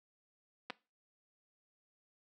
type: clicks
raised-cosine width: 0.3 ms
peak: -24 dBFS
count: 2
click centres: 0.7 / 0.704 s
effects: noise-tail reverb RT60 0.3 s tail -20 dB re dry + high-pass 200 Hz 12 dB/octave